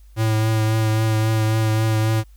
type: tone with vibrato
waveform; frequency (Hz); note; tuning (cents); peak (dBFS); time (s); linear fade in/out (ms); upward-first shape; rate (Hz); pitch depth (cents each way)
square; 110; A2; 0; -17; 0.16-2.24; 50; triangle; 3.7; 22
effects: added 50 Hz sine -43 dBFS peak until 2.36 s + white hiss -62 dBFS RMS until 2.36 s